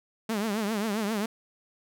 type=tone with vibrato; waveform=sawtooth; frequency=212.6 Hz; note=G#3; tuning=41 cents sharp; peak=-23 dBFS; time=0.29-1.26 s; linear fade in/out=5 ms; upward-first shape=triangle; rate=7.5 Hz; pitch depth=150 cents each way; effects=none